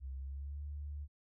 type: tone with pitch glide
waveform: sine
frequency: 66.4 to 72.83 Hz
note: C2 to D2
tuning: +26 to -14 cents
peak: -40 dBFS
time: 0-1.08 s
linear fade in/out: 50 ms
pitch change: +160 cents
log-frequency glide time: 0.15-0.62 s
effects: none